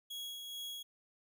40% pulse tone with tremolo, 3322 Hz, G#7, in tune, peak -40 dBFS, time 0.1-0.83 s, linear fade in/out 10 ms, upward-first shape sine, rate 2.3 Hz, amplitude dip 35%, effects none

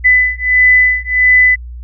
sine beating tone pair, 2001 / 2002.5 Hz, B6 / B6, +22 / +23 cents, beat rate 1.5 Hz, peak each -10 dBFS, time 0.04-1.56 s, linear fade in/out 20 ms, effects added 60 Hz sine -25 dBFS peak until 1.83 s

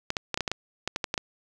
clicks, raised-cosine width 0.2 ms, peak -10 dBFS, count 12, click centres 0.104 / 0.168 / 0.343 / 0.375 / 0.407 / 0.478 / 0.516 / 0.876 / 0.961 / 1.042 / 1.141 / 1.178 s, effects none

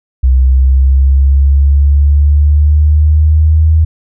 sine linear sweep, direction up, 63.9 to 79.6 Hz, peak -4 dBFS, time 0.23-3.85 s, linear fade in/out 10 ms, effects none

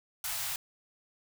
white band-stop noise, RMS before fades -35 dBFS, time 0.24-0.56 s, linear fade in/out 2 ms, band 150 to 640 Hz, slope 48 dB/octave, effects none

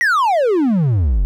triangle exponential sweep, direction down, 1975.5 to 41.89 Hz, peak -10 dBFS, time 0.01-1.25 s, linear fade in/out 0 ms, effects none

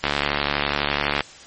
click train, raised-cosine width 0.3 ms, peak -3 dBFS, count 85, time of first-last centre 0.04-1.207 s, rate 72 Hz, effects white hiss -43 dBFS RMS until 1.46 s + MP3 32 kbps

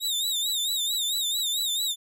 sawtooth tone with vibrato, 3729 Hz, A#7, in tune, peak -22 dBFS, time 0-1.96 s, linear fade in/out 50 ms, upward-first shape sine, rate 4.5 Hz, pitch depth 100 cents each way, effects none

